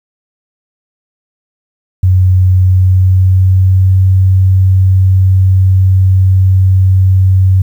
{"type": "tone with pitch glide", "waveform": "sine", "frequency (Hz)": [92.5, 94.33], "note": ["F#2", "F#2"], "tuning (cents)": [0, 34], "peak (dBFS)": -4, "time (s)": [2.03, 7.62], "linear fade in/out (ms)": 5, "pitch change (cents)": 34, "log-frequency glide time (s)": [2.55, 4], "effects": ["7-bit"]}